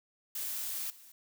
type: noise with level steps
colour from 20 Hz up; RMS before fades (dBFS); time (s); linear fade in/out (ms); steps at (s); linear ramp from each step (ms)
blue; -37 / -55; 0.35-1.12; 5; 0.9; 2
effects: none